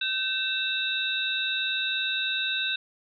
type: tone cluster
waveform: sine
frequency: 1538 / 2660 / 3649 / 3872 Hz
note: G6 / E7 / A#7 / B7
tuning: -33 / +15 / -38 / -35 cents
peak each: -31 dBFS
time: 0.01-2.76 s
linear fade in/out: 5 ms
effects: none